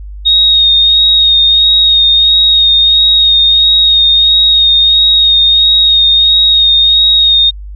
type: tone with vibrato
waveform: sine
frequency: 3731 Hz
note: A#7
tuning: 1 cent sharp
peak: -4 dBFS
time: 0.25-7.51 s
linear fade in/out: 20 ms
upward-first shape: sine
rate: 1.5 Hz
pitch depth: 25 cents each way
effects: added 50 Hz sine -23 dBFS peak until 7.75 s